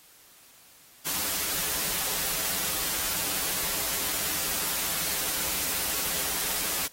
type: noise with comb filter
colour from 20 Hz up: white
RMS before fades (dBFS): -29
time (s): 1.05-6.88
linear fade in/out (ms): 20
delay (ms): 8.4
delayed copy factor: -0.6
effects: white hiss -55 dBFS RMS until 6.92 s + AAC 48 kbps